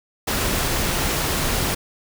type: noise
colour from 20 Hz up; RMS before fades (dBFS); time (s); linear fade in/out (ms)
pink; -22; 0.27-1.75; 10
effects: none